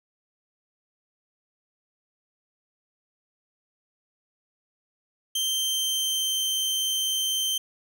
sawtooth tone with pitch glide, 3138 to 3118 Hz, G7 to G7, +1 to -10 cents, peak -21 dBFS, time 5.35-7.58 s, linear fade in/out 5 ms, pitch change -11 cents, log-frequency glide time 5.46-6.38 s, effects none

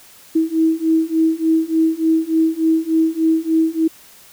sine beating tone pair, 320.5 / 323.9 Hz, E4 / E4, -49 / -30 cents, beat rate 3.4 Hz, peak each -17 / -16 dBFS, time 0.35-3.88 s, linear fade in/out 10 ms, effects white hiss -45 dBFS RMS until 4.32 s

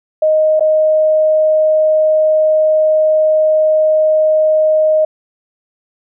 sine tone with dropouts, 622.3 Hz, D#5, in tune, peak -8 dBFS, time 0.22-5.05 s, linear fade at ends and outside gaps 5 ms, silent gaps 0.596-0.606 s, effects none

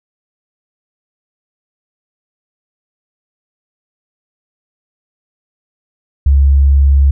sine tone, 69.3 Hz, C#2, in tune, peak -5 dBFS, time 6.26-7.11 s, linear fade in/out 5 ms, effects none

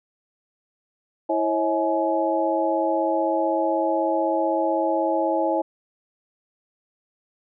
sine tone cluster, 328.9 / 544 / 640 / 844 Hz, E4 / C#5 / D#5 / G#5, -4 / -33 / +49 / +28 cents, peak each -25 dBFS, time 1.29-5.62 s, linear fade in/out 10 ms, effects none

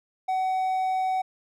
triangle tone, 752 Hz, F#5, 28 cents sharp, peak -21 dBFS, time 0.28-1.22 s, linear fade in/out 10 ms, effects none

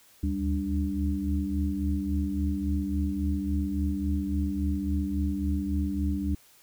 sine tone cluster, 73.3 / 76.9 / 197.8 / 292.8 Hz, D2 / D#2 / G3 / D4, -3 / -20 / +16 / -5 cents, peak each -31 dBFS, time 0.23-6.35 s, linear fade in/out 5 ms, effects white hiss -58 dBFS RMS until 6.62 s

